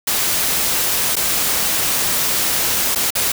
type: noise with dropouts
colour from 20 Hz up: white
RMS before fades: -18 dBFS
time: 0.07-3.32 s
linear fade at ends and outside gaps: 5 ms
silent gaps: 1.156-1.165 / 2.95-2.957 / 3.105-3.152 s
effects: none